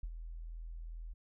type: tone with ADSR envelope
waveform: sine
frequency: 41.2 Hz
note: E1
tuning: in tune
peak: -35 dBFS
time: 0.03-1.14 s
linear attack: 5 ms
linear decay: 56 ms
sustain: -7 dB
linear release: 17 ms
effects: none